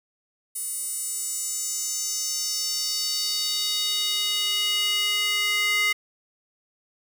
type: tone with high-pass filter sweep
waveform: square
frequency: 415.3 Hz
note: G#4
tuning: in tune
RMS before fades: -26 dBFS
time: 0.55-5.93 s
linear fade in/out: 10 ms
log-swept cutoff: 9700 to 2100 Hz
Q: 3.4
effects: none